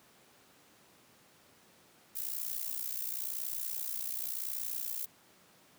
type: noise with amplitude modulation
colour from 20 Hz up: violet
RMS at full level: -34 dBFS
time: 2.15-5.06 s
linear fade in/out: 10 ms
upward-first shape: sine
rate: 60.9 Hz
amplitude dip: 80%
effects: pink hiss -62 dBFS RMS until 5.78 s + high-pass 150 Hz 12 dB/octave